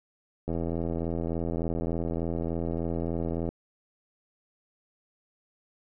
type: click train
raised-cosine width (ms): 2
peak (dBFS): -18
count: 252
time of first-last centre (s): 0.48-3.49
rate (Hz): 83.4
effects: none